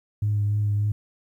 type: tone with vibrato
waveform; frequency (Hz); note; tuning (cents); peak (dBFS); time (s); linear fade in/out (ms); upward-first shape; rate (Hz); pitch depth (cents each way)
sine; 103.83; G#2; 0; -19; 0.22-0.92; 5; triangle; 3.4; 22
effects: tanh soft clip ceiling -16 dBFS + 10-bit